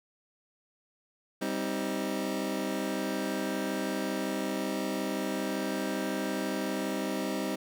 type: chord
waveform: 25% pulse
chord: C minor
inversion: second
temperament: just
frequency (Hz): 196.22 / 261.6 / 314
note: G3 / C4 / Eb4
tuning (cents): +2 / 0 / +16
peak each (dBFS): -31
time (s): 1.41-7.56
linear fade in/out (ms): 10
effects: none